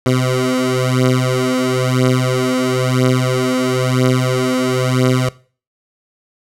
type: beating tone pair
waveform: 15% pulse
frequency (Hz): 127.3 / 128.3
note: C3 / C3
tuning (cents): -47 / -34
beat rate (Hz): 1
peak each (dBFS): -10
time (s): 0.06-5.29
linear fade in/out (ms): 2
effects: noise-tail reverb RT60 0.4 s tail -20 dB re dry + low-pass 11000 Hz 12 dB/octave